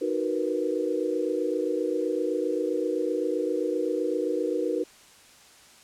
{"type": "chord", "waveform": "sine", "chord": "B major seventh", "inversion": "first", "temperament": "equal", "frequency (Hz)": [311.1, 370, 466.2, 493.9], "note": ["D#4", "F#4", "A#4", "B4"], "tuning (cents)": [0, 0, 0, 0], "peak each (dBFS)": -30, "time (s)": [0.01, 4.84], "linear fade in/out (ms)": 10, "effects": ["white hiss -53 dBFS RMS until 5.83 s", "low-pass 9000 Hz 12 dB/octave"]}